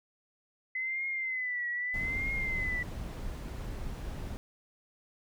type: tone with vibrato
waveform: sine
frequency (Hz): 2030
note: B6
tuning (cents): +47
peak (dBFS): -31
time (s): 0.75-2.83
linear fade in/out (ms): 5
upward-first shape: triangle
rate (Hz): 0.8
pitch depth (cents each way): 98
type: noise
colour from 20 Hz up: brown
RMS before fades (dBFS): -38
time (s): 1.94-4.37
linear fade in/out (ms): 0
effects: none